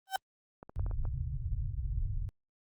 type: tone with exponential growth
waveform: 35% pulse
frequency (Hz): 768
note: G5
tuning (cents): -36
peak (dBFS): -23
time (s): 0.07-0.16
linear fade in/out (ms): 2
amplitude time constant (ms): 18
type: clicks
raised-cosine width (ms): 1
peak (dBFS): -32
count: 6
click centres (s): 0.629 / 0.695 / 0.795 / 0.864 / 0.912 / 1.053
type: low-pass noise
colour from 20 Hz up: pink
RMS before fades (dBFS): -34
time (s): 0.76-2.29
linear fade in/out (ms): 0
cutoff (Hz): 140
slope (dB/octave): 96
effects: Opus 24 kbps